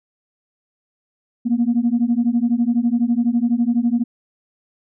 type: beating tone pair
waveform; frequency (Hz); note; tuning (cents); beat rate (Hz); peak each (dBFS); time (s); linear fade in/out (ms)
sine; 231.3 / 243.3; A#3 / B3; -13 / -26; 12; -17; 1.45-4.04; 20
effects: tanh soft clip ceiling -9 dBFS